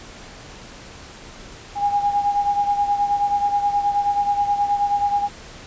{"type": "beating tone pair", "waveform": "sine", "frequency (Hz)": [813, 822.4], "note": ["G#5", "G#5"], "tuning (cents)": [-37, -17], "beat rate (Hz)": 9.4, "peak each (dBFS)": [-18, -24], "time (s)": [1.75, 5.29], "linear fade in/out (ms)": 50, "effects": ["pink hiss -40 dBFS RMS until 5.66 s", "resampled to 16000 Hz"]}